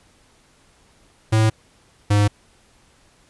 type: tone pair in turn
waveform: square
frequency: 110 / 103.2 Hz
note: A2 / G#2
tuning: 0 / -10 cents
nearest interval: minor second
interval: 110 cents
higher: first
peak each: -14 dBFS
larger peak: neither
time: 1.32-1.5 / 2.1-2.28 s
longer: neither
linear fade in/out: 10 ms
effects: pink hiss -56 dBFS RMS until 3.29 s + resampled to 24000 Hz